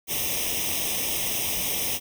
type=noise with comb filter; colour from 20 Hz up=white; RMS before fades=-27 dBFS; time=0.07-2 s; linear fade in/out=50 ms; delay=0.34 ms; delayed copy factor=+0.9; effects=none